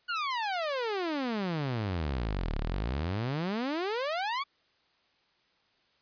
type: exponential two-way sweep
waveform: sawtooth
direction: down then up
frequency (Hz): 1480 to 34.15 to 1169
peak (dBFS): -26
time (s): 0.08-4.44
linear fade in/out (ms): 20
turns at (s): 2.58
effects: white hiss -69 dBFS RMS until 6.01 s + resampled to 11025 Hz